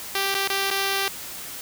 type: tone with dropouts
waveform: 5% pulse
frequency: 392 Hz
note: G4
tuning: in tune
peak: -11 dBFS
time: 0.15-1.08 s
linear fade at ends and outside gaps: 1 ms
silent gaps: 0.344-0.349 / 0.475-0.5 / 0.703-0.711 s
effects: white hiss -36 dBFS RMS until 1.61 s